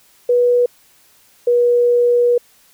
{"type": "tone pair in turn", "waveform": "sine", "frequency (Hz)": [487.6, 482.8], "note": ["B4", "B4"], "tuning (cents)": [-22, -39], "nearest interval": "unison", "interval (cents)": 17, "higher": "first", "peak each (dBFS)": -10, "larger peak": "neither", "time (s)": [[0.29, 0.66], [1.47, 2.38]], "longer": "second", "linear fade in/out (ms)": 5, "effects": ["white hiss -52 dBFS RMS until 2.73 s"]}